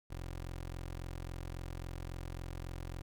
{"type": "tone", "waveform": "20% pulse", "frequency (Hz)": 43.65, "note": "F1", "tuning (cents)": 0, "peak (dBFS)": -36, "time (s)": [0.1, 3.02], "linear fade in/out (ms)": 10, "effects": []}